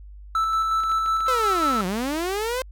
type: tone with tremolo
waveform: triangle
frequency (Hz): 1318.5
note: E6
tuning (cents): 0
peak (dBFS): -17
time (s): 0.35-1.81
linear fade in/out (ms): 2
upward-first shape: square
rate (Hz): 5.5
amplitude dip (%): 25
type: clicks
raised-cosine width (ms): 0.3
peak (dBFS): -24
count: 5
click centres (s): 0.836 / 0.917 / 1.061 / 1.206 / 1.268
type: linear two-way sweep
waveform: sawtooth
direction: down then up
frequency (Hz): 526 to 174.61 to 526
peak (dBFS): -20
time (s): 1.28-2.62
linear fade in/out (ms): 2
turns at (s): 1.86
effects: added 50 Hz sine -39 dBFS peak until 2.71 s